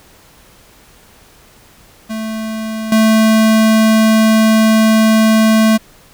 square tone with level steps, 220 Hz, A3, in tune, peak -20 / -8 dBFS, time 2.09-5.78 s, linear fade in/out 20 ms, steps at 2.92 s, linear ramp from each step 2 ms, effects pink hiss -45 dBFS RMS until 6.13 s

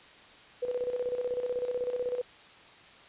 sine tone with tremolo, 493.9 Hz, B4, in tune, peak -27 dBFS, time 0.62-2.22 s, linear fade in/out 10 ms, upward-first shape square, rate 16 Hz, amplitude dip 60%, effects white hiss -53 dBFS RMS until 3.08 s + resampled to 8000 Hz

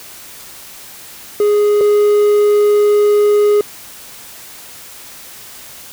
triangle tone pair in turn, 415.3 / 415.3 Hz, G#4 / G#4, 0 / 0 cents, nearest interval unison, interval 0 cents, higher neither, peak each -7 / -6 dBFS, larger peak second, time 1.4-1.81 / 1.81-3.61 s, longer second, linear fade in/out 2 ms, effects white hiss -35 dBFS RMS until 5.92 s

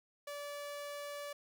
sawtooth tone, 578 Hz, D5, 28 cents flat, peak -38 dBFS, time 0.27-1.33 s, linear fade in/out 5 ms, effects none

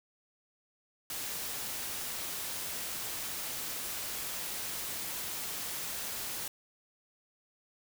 white noise, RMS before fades -38 dBFS, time 1.1-6.48 s, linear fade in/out 2 ms, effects none

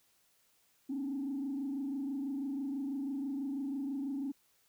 sine tone with frequency modulation, 274.5 Hz, C#4, 17 cents flat, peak -33 dBFS, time 0.89-4.32 s, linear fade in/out 10 ms, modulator 26.1 Hz, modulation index 0.75, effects tanh soft clip ceiling -30 dBFS + white hiss -71 dBFS RMS until 4.68 s

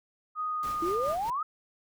sine tone with pitch glide, 1244.5 to 1214 Hz, D#6 to D#6, 0 to -43 cents, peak -29 dBFS, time 0.35-1.16 s, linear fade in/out 50 ms, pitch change -43 cents, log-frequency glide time 0.47-1.02 s
pink noise with tremolo, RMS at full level -43 dBFS, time 0.63-1.3 s, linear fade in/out 0 ms, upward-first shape sine, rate 4.8 Hz, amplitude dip 50%
sine exponential sweep, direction up, 320.7 to 1305 Hz, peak -28 dBFS, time 0.82-1.43 s, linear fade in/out 5 ms
effects none

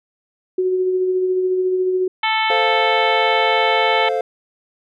sine tone with tremolo, 370 Hz, F#4, in tune, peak -14 dBFS, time 0.58-2.08 s, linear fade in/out 5 ms, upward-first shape sine, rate 14 Hz, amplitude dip 30%
harmonic tone, 440 Hz, A4, in tune, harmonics 2 / 3 / 4 / 5 / 6 / 7 / 8 / 9, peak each -19 / -26 / -27 / -21 / -31 / -25 / -30 / -33 dBFS, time 2.23-4.09 s, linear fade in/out 5 ms
triangle chord, F major, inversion first, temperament equal, 440 / 523.3 / 698.5 Hz, A4 / C5 / F5, 0 / 0 / 0 cents, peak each -20 dBFS, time 2.5-4.21 s, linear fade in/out 2 ms
effects none

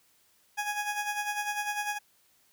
20% pulse tone with tremolo, 830.6 Hz, G#5, in tune, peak -23 dBFS, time 0.57-1.99 s, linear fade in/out 20 ms, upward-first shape sine, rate 10 Hz, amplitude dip 60%, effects white hiss -66 dBFS RMS until 2.52 s

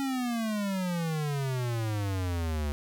square exponential sweep, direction down, 277.2 to 71.8 Hz, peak -29 dBFS, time 0-2.72 s, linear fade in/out 0 ms, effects none

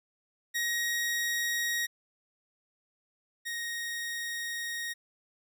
sawtooth tone pair in turn, 1886 / 1870.8 Hz, A#6 / A#6, +20 / +6 cents, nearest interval unison, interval 14 cents, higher first, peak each -25 / -30 dBFS, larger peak first, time 0.54-1.87 / 3.45-4.94 s, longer second, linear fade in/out 20 ms, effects none

